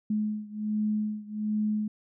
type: beating tone pair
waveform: sine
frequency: 212.1 / 213.4 Hz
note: G#3 / G#3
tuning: +37 / +47 cents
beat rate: 1.3 Hz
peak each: -29 / -31 dBFS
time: 0.1-1.88 s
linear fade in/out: 5 ms
effects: none